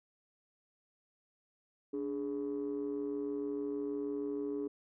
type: ring-modulated tone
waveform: triangle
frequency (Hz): 63.2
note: B1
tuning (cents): +41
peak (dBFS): -28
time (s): 1.93-4.68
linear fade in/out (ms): 10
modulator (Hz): 353
effects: tanh soft clip ceiling -29 dBFS